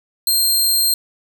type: tone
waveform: 15% pulse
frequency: 4186 Hz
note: C8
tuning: in tune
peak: -7 dBFS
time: 0.27-0.94 s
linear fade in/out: 2 ms
effects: none